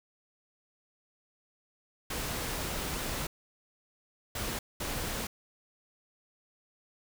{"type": "noise bursts at uneven times", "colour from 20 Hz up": "pink", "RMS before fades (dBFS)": -35, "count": 3, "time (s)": [[2.1, 3.27], [4.35, 4.59], [4.8, 5.27]], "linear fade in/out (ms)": 5, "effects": []}